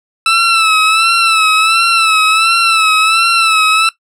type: tone with vibrato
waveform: 20% pulse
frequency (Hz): 1318.5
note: E6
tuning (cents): 0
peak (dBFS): -3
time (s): 0.26-3.89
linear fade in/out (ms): 2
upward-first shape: sine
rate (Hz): 1.4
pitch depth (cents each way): 57
effects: noise-tail reverb RT60 0.1 s tail -17 dB re dry + low-pass 9000 Hz 12 dB/octave